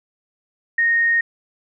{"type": "tone", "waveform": "sine", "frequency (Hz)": 1856, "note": "A#6", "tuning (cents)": -8, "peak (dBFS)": -14, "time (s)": [0.78, 1.21], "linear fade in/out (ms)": 5, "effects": []}